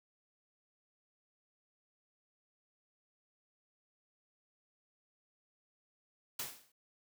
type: noise with exponential decay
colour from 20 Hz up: white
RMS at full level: -36 dBFS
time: 6.39-6.72 s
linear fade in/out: 5 ms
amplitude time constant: 71 ms
effects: high-pass 80 Hz 12 dB/octave